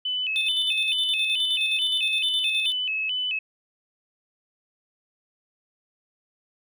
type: tone with vibrato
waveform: sine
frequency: 2785 Hz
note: F7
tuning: 5 cents flat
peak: -24 dBFS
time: 0.05-3.39 s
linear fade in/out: 5 ms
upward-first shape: square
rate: 2.3 Hz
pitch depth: 130 cents each way
type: tone with tremolo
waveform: triangle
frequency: 3562 Hz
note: A7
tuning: 21 cents sharp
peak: -21 dBFS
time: 0.36-2.72 s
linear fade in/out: 0 ms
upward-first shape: square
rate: 9.6 Hz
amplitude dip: 50%
effects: none

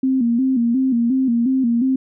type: tone with vibrato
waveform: sine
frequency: 248.3 Hz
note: B3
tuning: 9 cents sharp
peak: -14 dBFS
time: 0.03-1.96 s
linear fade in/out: 5 ms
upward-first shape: square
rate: 2.8 Hz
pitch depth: 100 cents each way
effects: none

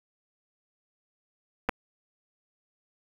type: clicks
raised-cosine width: 0.5 ms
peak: -11 dBFS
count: 2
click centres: 1.689 / 1.693 s
effects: 7-bit

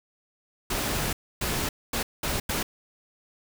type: noise bursts at uneven times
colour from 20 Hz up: pink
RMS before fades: -28 dBFS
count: 5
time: 0.7-1.13 / 1.41-1.69 / 1.93-2.03 / 2.23-2.4 / 2.49-2.63 s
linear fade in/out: 5 ms
effects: none

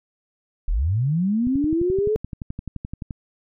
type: linear sweep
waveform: sine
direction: up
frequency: 30.87 to 440 Hz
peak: -18 dBFS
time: 0.68-2.16 s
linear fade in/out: 0 ms
type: click train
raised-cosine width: 5 ms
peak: -18 dBFS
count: 20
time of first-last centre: 1.47-3.108 s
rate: 11.6 Hz
effects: none

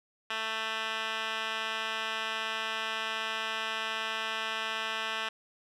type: tone with band-pass filter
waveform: 10% pulse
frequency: 221.3 Hz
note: A3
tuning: 10 cents sharp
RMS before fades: -34 dBFS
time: 0.3-5.29 s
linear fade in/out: 5 ms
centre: 2300 Hz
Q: 3.6
effects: none

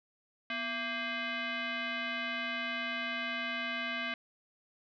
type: tone with frequency modulation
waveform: sine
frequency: 246.6 Hz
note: B3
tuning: 2 cents flat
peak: -33 dBFS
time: 0.5-4.14 s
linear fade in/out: 2 ms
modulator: 919 Hz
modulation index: 3.1
effects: none

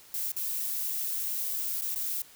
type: noise with dropouts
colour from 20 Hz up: violet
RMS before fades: -32 dBFS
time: 0.14-2.22 s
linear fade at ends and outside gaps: 2 ms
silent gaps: 0.319-0.364 / 1.812-1.819 / 1.947-1.958 s
effects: white hiss -54 dBFS RMS until 2.35 s

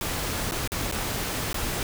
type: noise with dropouts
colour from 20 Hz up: pink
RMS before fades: -29 dBFS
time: 0.01-1.83 s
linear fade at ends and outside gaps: 1 ms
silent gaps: 0.512-0.52 / 0.676-0.719 / 0.914-0.923 / 1.53-1.543 s
effects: none

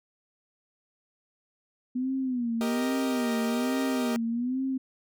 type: tone with vibrato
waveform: sine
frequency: 246.9 Hz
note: B3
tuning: in tune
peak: -26 dBFS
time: 1.95-4.78 s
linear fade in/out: 10 ms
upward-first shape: sine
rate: 1.2 Hz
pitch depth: 130 cents each way
type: chord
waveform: sawtooth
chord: Eb major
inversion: first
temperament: equal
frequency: 392 / 466.2 / 622.3 Hz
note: G4 / Bb4 / Eb5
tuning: 0 / 0 / 0 cents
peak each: -31 dBFS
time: 2.61-4.16 s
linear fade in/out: 0 ms
effects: none

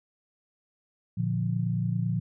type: chord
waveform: sine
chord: Bb major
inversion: none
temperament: equal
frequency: 116.54 / 146.83 / 174.61 Hz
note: Bb2 / D3 / F3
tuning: 0 / 0 / 0 cents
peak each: -28 / -32 / -29 dBFS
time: 1.17-2.2 s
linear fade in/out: 10 ms
effects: none

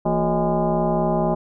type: tone with frequency modulation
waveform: sine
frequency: 230 Hz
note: A#3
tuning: 23 cents flat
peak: -17 dBFS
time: 0.05-1.35 s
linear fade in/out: 10 ms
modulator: 198 Hz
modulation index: 3.4
effects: none

